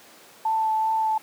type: tone with vibrato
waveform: sine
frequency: 880 Hz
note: A5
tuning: in tune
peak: -20 dBFS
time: 0.45-1.18 s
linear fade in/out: 5 ms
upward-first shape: sine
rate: 2.6 Hz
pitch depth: 12 cents each way
effects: pink hiss -49 dBFS RMS until 1.22 s + high-pass 300 Hz 12 dB/octave